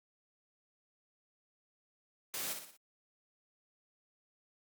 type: noise with echo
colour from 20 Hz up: white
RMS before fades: -39 dBFS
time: 2.34-2.53 s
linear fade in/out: 0 ms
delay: 59 ms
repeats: 4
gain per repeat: -6 dB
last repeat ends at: 2.766 s
effects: high-pass 150 Hz 12 dB/octave + Opus 48 kbps